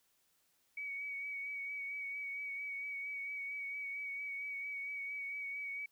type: tone with vibrato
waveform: sine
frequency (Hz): 2255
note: C#7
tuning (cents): +29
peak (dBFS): -39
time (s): 0.77-5.86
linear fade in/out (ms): 5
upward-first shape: sine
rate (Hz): 4.4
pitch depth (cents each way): 25
effects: white hiss -75 dBFS RMS until 5.91 s